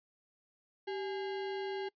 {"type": "tone with sample-and-hold", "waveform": "sine", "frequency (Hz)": 388.6, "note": "G4", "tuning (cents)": -15, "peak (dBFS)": -35, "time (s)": [0.87, 1.89], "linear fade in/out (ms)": 10, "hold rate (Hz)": 1225, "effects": ["noise-tail reverb RT60 0.1 s tail -23 dB re dry", "resampled to 11025 Hz"]}